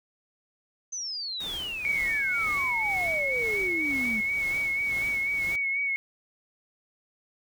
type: exponential sweep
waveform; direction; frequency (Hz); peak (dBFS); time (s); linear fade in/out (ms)
sine; down; 6272 to 207.8; -31; 0.92-4.21; 10
type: noise with tremolo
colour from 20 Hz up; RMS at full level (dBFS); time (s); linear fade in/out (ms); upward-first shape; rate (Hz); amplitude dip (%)
pink; -41; 1.4-5.56; 5; sine; 2; 60
type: tone with vibrato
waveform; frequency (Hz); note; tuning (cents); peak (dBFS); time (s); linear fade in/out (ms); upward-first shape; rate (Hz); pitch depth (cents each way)
sine; 2217; C#7; 0; -25; 1.85-5.96; 0; sine; 4.1; 38
effects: none